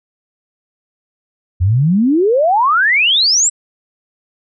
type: exponential sweep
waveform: sine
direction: up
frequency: 84 to 8000 Hz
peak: -9 dBFS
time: 1.6-3.5 s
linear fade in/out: 20 ms
effects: none